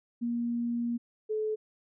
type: tone pair in turn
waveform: sine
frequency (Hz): 236.8 / 431.5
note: A#3 / A4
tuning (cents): +27 / -34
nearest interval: minor seventh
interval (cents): 1039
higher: second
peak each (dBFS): -28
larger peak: neither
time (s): 0.21-0.98 / 1.29-1.56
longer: first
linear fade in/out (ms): 20
effects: none